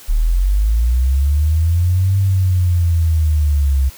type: linear two-way sweep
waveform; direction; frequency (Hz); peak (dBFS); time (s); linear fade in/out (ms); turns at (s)
sine; up then down; 35.7 to 98 to 65.8; -11; 0.08-3.9; 20; 2.18
effects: white hiss -40 dBFS RMS until 3.97 s